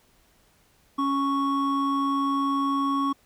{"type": "tone pair together", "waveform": "triangle", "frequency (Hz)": [277.2, 1108.7], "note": ["C#4", "C#6"], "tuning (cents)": [0, 0], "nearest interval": "2 octaves", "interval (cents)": 2400, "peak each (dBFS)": -23, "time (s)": [0.98, 3.13], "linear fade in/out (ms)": 10, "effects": ["pink hiss -62 dBFS RMS until 3.25 s"]}